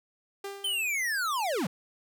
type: tone with exponential decay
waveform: sawtooth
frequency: 397.5 Hz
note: G4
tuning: 24 cents sharp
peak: -30 dBFS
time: 0.44-1.09 s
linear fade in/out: 5 ms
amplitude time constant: 140 ms
type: linear sweep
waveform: square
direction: down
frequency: 3134 to 143.6 Hz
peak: -28 dBFS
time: 0.64-1.67 s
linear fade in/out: 5 ms
effects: none